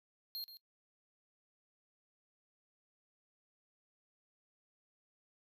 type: tone with echo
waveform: square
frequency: 4219 Hz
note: C8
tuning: 14 cents sharp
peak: -40 dBFS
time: 0.35-0.44 s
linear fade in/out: 0 ms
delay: 130 ms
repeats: 1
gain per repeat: -11 dB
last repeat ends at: 0.57 s
effects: noise-tail reverb RT60 0.1 s tail -21 dB re dry

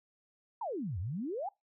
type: exponential two-way sweep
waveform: sine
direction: down then up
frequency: 993 to 81 to 853 Hz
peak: -34 dBFS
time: 0.61-1.49 s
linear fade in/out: 5 ms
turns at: 0.99 s
effects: noise-tail reverb RT60 0.2 s tail -24 dB re dry

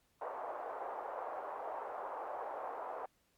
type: band-pass noise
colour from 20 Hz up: white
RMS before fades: -43 dBFS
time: 0.21-3.06 s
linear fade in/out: 5 ms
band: 510 to 960 Hz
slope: 24 dB/octave
effects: pink hiss -75 dBFS RMS until 3.37 s + Opus 48 kbps

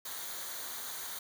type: noise with comb filter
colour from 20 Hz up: white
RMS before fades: -41 dBFS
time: 0.05-1.19 s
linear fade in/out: 5 ms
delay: 0.38 ms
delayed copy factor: -0.6
effects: none

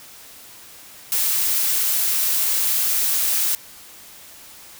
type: noise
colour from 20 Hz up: blue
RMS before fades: -20 dBFS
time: 1.12-3.55 s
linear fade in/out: 0 ms
effects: white hiss -43 dBFS RMS until 4.79 s

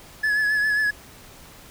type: tone with vibrato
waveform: triangle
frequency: 1706 Hz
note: G#6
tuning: 46 cents sharp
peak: -17 dBFS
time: 0.23-0.91 s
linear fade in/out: 10 ms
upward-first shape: triangle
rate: 7.4 Hz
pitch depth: 42 cents each way
effects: pink hiss -46 dBFS RMS until 1.7 s

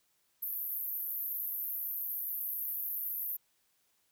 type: band-pass noise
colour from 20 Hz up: pink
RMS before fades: -37 dBFS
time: 0.42-3.37 s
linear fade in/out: 10 ms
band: 12000 to 15000 Hz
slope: 96 dB/octave
effects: white hiss -74 dBFS RMS until 4.11 s

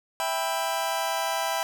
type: chord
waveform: sawtooth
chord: E minor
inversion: none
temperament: just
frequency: 659.3 / 791.1 / 988.9 Hz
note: E5 / G5 / B5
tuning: 0 / +16 / +2 cents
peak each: -26 dBFS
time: 0.2-1.63 s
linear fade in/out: 0 ms
effects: none

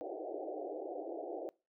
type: band-pass noise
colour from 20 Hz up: pink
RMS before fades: -42 dBFS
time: 0.01-1.49 s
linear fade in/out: 0 ms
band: 310 to 760 Hz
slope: 96 dB/octave
effects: noise-tail reverb RT60 0.3 s tail -24 dB re dry

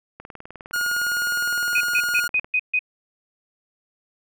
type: click train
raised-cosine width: 0.5 ms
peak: -23 dBFS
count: 45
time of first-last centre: 0.2-2.445 s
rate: 19.6 Hz
type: tone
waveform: 45% pulse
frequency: 1433 Hz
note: F6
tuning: 44 cents sharp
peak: -21 dBFS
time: 0.73-2.28 s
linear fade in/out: 10 ms
type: tone bursts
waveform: sine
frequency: 2500 Hz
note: D#7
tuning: 8 cents sharp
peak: -17 dBFS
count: 6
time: 1.75-2.792 s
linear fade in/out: 5 ms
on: 57 ms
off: 140 ms
effects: none

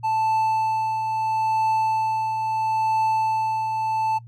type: tone with tremolo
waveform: triangle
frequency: 880 Hz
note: A5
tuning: in tune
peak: -16 dBFS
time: 0.03-4.19 s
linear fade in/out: 20 ms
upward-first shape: triangle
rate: 0.75 Hz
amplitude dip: 45%
effects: noise-tail reverb RT60 0.1 s tail -22 dB re dry + added 117 Hz sine -40 dBFS peak until 4.27 s

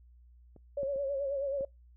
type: clicks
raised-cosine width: 2 ms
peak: -40 / -30 / -38 / -32 dBFS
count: 4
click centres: 0.563 / 0.832 / 0.96 / 1.609 s
type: tone with vibrato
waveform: sine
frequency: 554.4 Hz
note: C#5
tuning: in tune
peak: -30 dBFS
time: 0.77-1.65 s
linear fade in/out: 5 ms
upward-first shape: sine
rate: 9.3 Hz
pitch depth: 58 cents each way
effects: noise-tail reverb RT60 0.2 s tail -25 dB re dry + added 60 Hz sine -55 dBFS peak until 1.96 s

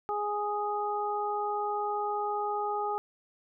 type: harmonic tone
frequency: 414.9 Hz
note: G#4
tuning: 2 cents flat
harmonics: 1 / 2 / 3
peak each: -34 / -31 / -35 dBFS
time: 0.09-2.98 s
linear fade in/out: 0 ms
effects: none

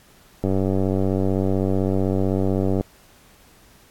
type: click train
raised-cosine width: 2 ms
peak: -9 dBFS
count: 228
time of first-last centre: 0.44-2.81 s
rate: 95.8 Hz
effects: pink hiss -53 dBFS RMS until 3.9 s + AAC 64 kbps

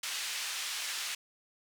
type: band-pass noise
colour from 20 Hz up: pink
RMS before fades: -37 dBFS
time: 0.03-1.15 s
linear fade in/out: 5 ms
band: 2100 to 8400 Hz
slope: 12 dB/octave
effects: none

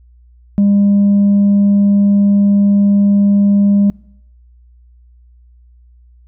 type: tone with tanh clipping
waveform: sine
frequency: 201.5 Hz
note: G3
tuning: 48 cents sharp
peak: -8 dBFS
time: 0.58-3.9 s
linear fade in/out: 0 ms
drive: 1 dB
effects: noise-tail reverb RT60 0.8 s tail -26 dB re dry + added 60 Hz sine -42 dBFS peak until 6.27 s

